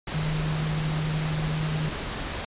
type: tone in noise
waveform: sine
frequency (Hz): 155.1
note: D#3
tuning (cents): -5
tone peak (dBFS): -25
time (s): 0.14-1.89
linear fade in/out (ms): 5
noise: pink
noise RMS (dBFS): -32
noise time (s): 0.07-2.45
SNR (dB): +4
effects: resampled to 8000 Hz